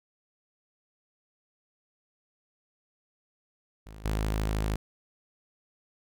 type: tone with level steps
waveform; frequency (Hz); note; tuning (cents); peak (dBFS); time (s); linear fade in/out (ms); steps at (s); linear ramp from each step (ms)
sawtooth; 53; G#1; +36; -40 / -23; 3.86-4.76; 5; 4.05; 5
effects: none